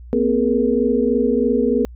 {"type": "tone cluster", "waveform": "sine", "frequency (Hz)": [236.2, 259.4, 419.2, 473.9], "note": ["A#3", "C4", "G#4", "A#4"], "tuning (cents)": [23, -15, 16, 28], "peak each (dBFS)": -20, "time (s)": [0.13, 1.85], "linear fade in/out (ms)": 0, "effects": ["added 60 Hz sine -35 dBFS peak until 1.95 s"]}